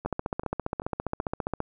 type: two click trains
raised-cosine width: 1 ms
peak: -24 / -14 dBFS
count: 4 / 24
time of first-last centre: 0.05-1.204 / 0.06-1.604 s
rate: 2.6 / 14.9 Hz
effects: none